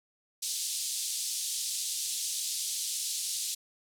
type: band-pass noise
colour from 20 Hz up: white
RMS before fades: -34 dBFS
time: 0.42-3.55 s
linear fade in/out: 10 ms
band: 3600 to 10000 Hz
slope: 24 dB/octave
effects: none